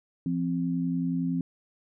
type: tone pair together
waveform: sine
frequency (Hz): 170.86 / 261.6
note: F3 / C4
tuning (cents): -38 / 0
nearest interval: perfect fifth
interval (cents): 738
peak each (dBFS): -28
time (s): 0.26-1.41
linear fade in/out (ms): 2
effects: none